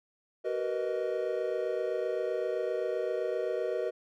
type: chord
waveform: triangle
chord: B major seventh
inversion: second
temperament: equal with one note detuned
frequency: 378.6 / 466.2 / 493.9 / 622.3 Hz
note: F#4 / A#4 / B4 / D#5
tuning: +40 / 0 / 0 / 0 cents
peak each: -33 dBFS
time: 0.44-3.91 s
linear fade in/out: 20 ms
effects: none